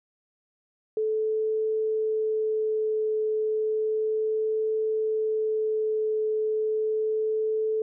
sine tone with vibrato, 434.6 Hz, A4, 21 cents flat, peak -23 dBFS, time 0.97-7.82 s, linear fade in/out 2 ms, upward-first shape triangle, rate 0.33 Hz, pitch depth 9 cents each way, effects none

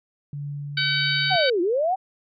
sine tone with tremolo, 143.9 Hz, D3, 35 cents flat, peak -28 dBFS, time 0.33-1.36 s, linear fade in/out 2 ms, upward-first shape triangle, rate 1.7 Hz, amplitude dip 25%
harmonic tone, 759 Hz, F#5, 44 cents sharp, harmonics 2 / 3 / 4 / 5 / 6, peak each -25 / -28 / -28 / -27 / -27 dBFS, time 0.77-1.5 s, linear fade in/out 5 ms
sine linear two-way sweep, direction down then up, 784 to 329.6 to 784 Hz, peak -19 dBFS, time 1.3-1.96 s, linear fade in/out 20 ms, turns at 1.61 s
effects none

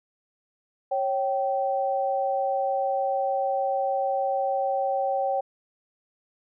sine tone pair together, 548.4 / 775 Hz, C#5 / G5, -19 / -20 cents, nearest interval tritone, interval 599 cents, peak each -26 / -25 dBFS, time 0.91-5.41 s, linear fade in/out 10 ms, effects none

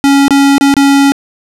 square tone with dropouts, 278.5 Hz, C#4, 8 cents sharp, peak -5 dBFS, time 0.04-1.12 s, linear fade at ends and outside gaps 0 ms, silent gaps 0.281-0.307 / 0.581-0.61 / 0.74-0.767 s, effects low-pass 11000 Hz 12 dB/octave

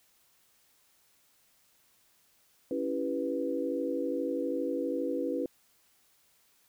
sine chord, C# half-diminished seventh, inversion none, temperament equal, 277.2 / 329.6 / 392 / 493.9 Hz, C#4 / E4 / G4 / B4, 0 / 0 / 0 / 0 cents, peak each -34 / -35 / -39 / -33 dBFS, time 2.71-5.46 s, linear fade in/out 2 ms, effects white hiss -67 dBFS RMS until 6.68 s

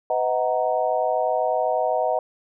sine tone cluster, 504 / 632 / 744 / 933 Hz, B4 / D#5 / F#5 / A#5, +35 / +27 / +9 / +1 cents, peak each -26 / -23 / -24 / -29 dBFS, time 0.1-2.19 s, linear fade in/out 2 ms, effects none

